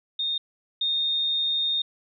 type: tone pair in turn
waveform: sine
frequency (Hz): 3674 / 3674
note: A#7 / A#7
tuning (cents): -26 / -26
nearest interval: unison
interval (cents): 0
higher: neither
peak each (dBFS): -24 / -22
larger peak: second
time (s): 0.19-0.38 / 0.81-1.82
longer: second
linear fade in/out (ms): 5
effects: none